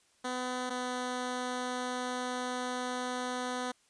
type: tone pair in turn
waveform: 10% pulse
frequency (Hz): 251.5 / 250.2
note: B3 / B3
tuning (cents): +32 / +23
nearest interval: unison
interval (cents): 9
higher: first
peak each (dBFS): -25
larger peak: neither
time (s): 0.24-0.7 / 0.7-3.72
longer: second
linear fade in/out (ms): 10
effects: white hiss -68 dBFS RMS until 3.89 s + resampled to 22050 Hz